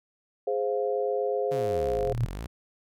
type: chord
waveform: sine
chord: F minor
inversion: first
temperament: equal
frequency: 415.3 / 523.3 / 698.5 Hz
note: Ab4 / C5 / F5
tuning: 0 / 0 / 0 cents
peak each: -28 / -28 / -33 dBFS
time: 0.47-2.13 s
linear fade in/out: 5 ms
type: exponential two-way sweep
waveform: sawtooth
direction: down then up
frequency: 151 to 33.25 to 65.8 Hz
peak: -30 dBFS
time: 1.51-2.47 s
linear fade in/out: 10 ms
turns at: 2.19 s
type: tone with exponential growth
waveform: sine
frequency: 118.3 Hz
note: A#2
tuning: 26 cents sharp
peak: -20 dBFS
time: 1.9-2.25 s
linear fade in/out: 5 ms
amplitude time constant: 76 ms
effects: none